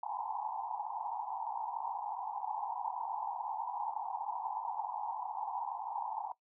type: band-pass noise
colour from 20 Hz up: pink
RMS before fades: -39 dBFS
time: 0.03-6.32 s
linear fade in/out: 2 ms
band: 780 to 970 Hz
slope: 96 dB/octave
effects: noise-tail reverb RT60 0.1 s tail -18 dB re dry